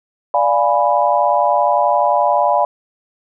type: chord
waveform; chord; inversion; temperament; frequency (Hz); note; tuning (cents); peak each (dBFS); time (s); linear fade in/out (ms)
sine; D diminished seventh; none; equal; 587.3 / 698.5 / 830.6 / 987.8; D5 / F5 / Ab5 / Cb6; 0 / 0 / 0 / 0; -17; 0.34-2.65; 2
effects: none